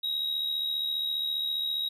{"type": "tone with amplitude modulation", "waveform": "triangle", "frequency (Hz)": 3813, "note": "A#7", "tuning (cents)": 38, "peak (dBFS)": -24, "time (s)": [0.03, 1.89], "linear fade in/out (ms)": 10, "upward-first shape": "sine", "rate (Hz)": 74.9, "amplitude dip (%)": 50, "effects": ["resampled to 32000 Hz"]}